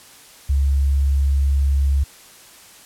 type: tone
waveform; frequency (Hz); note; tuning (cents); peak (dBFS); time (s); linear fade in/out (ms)
sine; 69.3; C#2; 0; -14; 0.49-2.04; 10
effects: white hiss -45 dBFS RMS until 2.85 s + low-pass 12000 Hz 12 dB/octave